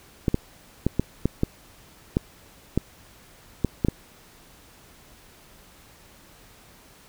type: clicks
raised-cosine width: 3 ms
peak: -7 dBFS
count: 11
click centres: 0.282 / 0.344 / 0.866 / 0.996 / 1.256 / 1.434 / 2.169 / 2.776 / 3.647 / 3.848 / 3.885 s
effects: pink hiss -52 dBFS RMS until 7.08 s